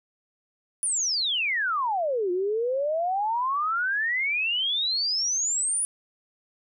sine exponential two-way sweep, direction down then up, 9956 to 349.2 to 9956 Hz, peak -23 dBFS, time 0.83-5.85 s, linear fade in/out 0 ms, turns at 2.31 s, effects none

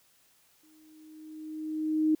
sine tone with exponential growth, 311.1 Hz, D#4, in tune, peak -20 dBFS, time 0.63-2.15 s, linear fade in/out 5 ms, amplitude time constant 330 ms, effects white hiss -65 dBFS RMS until 2.2 s

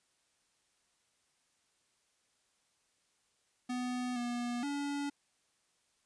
square tone with pitch steps, 248.7 / 241.2 / 285.1 Hz, B3 / B3 / C#4, +12 / -41 / +49 cents, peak -35 dBFS, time 3.69-5.1 s, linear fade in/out 10 ms, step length 470 ms, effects white hiss -75 dBFS RMS until 6.05 s + resampled to 22050 Hz

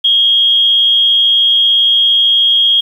sine tone with amplitude modulation, 3261 Hz, G#7, 32 cents flat, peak -5 dBFS, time 0.04-2.81 s, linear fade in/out 10 ms, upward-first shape sine, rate 215 Hz, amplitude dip 40%, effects 7-bit

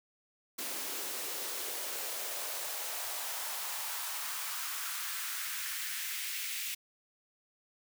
white noise with high-pass filter sweep, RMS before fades -38 dBFS, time 0.58-6.75 s, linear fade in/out 10 ms, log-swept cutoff 290 to 2400 Hz, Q 1.9, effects none

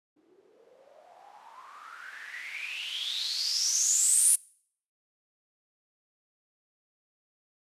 violet noise with low-pass filter sweep, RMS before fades -31 dBFS, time 0.16-4.36 s, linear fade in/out 10 ms, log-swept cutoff 320 to 10000 Hz, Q 10, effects noise-tail reverb RT60 0.6 s tail -25 dB re dry + resampled to 32000 Hz

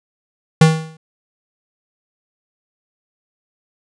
square tone with exponential decay, 159.3 Hz, D#3, 41 cents sharp, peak -4 dBFS, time 0.61-0.97 s, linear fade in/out 5 ms, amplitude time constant 77 ms, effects resampled to 22050 Hz

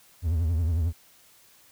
triangle tone with vibrato, 82.41 Hz, E2, in tune, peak -20 dBFS, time 0.22-0.93 s, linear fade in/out 50 ms, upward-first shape triangle, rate 11 Hz, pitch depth 150 cents each way, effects white hiss -57 dBFS RMS until 1.71 s

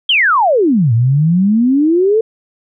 sine exponential two-way sweep, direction down then up, 3322 to 110.7 to 457.6 Hz, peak -8 dBFS, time 0.09-2.21 s, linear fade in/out 5 ms, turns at 0.93 s, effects none

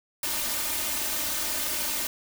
white noise with comb filter, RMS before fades -29 dBFS, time 0.23-2.07 s, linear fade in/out 2 ms, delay 3.3 ms, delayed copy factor +0.85, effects none

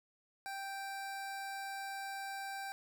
25% pulse tone, 784 Hz, G5, in tune, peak -37 dBFS, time 0.46-2.72 s, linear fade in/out 0 ms, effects none

